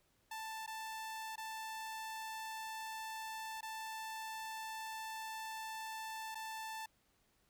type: tone with dropouts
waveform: sawtooth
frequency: 883 Hz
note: A5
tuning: 6 cents sharp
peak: -39 dBFS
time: 0.31-6.86 s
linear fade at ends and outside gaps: 5 ms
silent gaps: 0.664-0.675 / 1.358-1.378 / 3.609-3.628 / 6.347-6.353 s
effects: pink hiss -75 dBFS RMS until 7.49 s